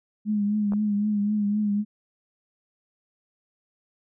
sine tone with vibrato, 207.7 Hz, G#3, in tune, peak -21 dBFS, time 0.25-1.85 s, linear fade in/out 50 ms, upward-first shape triangle, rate 3.9 Hz, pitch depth 52 cents each way
clicks, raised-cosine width 1 ms, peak -24 dBFS, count 2, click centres 0.722 / 0.735 s
effects none

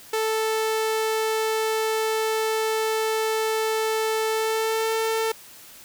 sawtooth tone with pitch glide, 440 to 446.1 Hz, A4 to A4, 0 to +24 cents, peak -18 dBFS, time 0.13-5.32 s, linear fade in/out 5 ms, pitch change +24 cents, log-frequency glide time 4.29-4.92 s, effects white hiss -46 dBFS RMS until 5.84 s

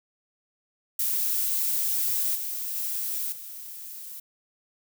violet noise with level steps, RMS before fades -26 / -32 / -30 / -40 dBFS, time 0.99-4.2 s, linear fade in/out 5 ms, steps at 2.35 / 2.75 / 3.32 s, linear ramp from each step 5 ms, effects none

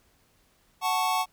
square chord, F# minor, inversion none, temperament equal, 740 / 880 / 1108.7 Hz, F#5 / A5 / C#6, 0 / 0 / 0 cents, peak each -29 dBFS, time 0.81-1.26 s, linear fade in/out 50 ms, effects pink hiss -65 dBFS RMS until 1.32 s

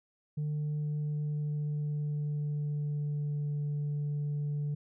sine tone with pitch glide, 150 to 146.49 Hz, D3 to D3, +37 to -4 cents, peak -28 dBFS, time 0.37-4.75 s, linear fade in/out 10 ms, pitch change -41 cents, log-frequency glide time 0.5-3.59 s, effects tanh soft clip ceiling -29 dBFS

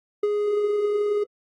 triangle tone with ADSR envelope, 415.2 Hz, G#4, in tune, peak -15 dBFS, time 0.23-1.24 s, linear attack 5 ms, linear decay 35 ms, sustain -4 dB, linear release 10 ms, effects AAC 32 kbps

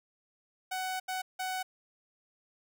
sawtooth tone bursts at uneven times, 747 Hz, F#5, 16 cents sharp, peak -29 dBFS, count 3, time 0.71-1 / 1.08-1.22 / 1.39-1.63 s, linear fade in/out 10 ms, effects none

